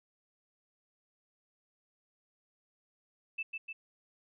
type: tone with echo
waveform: sine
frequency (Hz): 2639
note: E7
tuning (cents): +1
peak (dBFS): -33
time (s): 3.38-3.43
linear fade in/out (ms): 10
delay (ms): 150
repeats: 2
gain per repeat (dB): -3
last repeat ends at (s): 3.73
effects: none